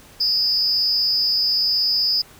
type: tone with amplitude modulation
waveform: triangle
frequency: 4978 Hz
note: D#8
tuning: in tune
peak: -10 dBFS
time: 0.2-2.22 s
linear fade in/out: 10 ms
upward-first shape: sine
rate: 241 Hz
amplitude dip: 100%
effects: tanh soft clip ceiling -10 dBFS + pink hiss -47 dBFS RMS until 2.39 s